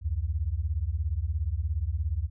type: beating tone pair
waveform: sine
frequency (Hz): 69.3 / 86.3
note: C#2 / F2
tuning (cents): 0 / -20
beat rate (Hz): 17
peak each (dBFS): -29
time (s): 0.01-2.3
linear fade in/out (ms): 50
effects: none